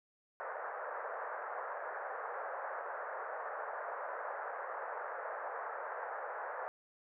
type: band-pass noise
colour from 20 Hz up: pink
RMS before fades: -42 dBFS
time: 0.4-6.68 s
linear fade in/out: 0 ms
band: 490 to 1700 Hz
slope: 48 dB/octave
effects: none